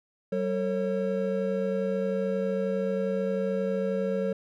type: tone cluster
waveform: triangle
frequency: 191.2 / 451.2 / 544 Hz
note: G3 / A4 / C#5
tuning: -43 / +44 / -33 cents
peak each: -28 dBFS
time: 0.32-4.33 s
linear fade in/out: 5 ms
effects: none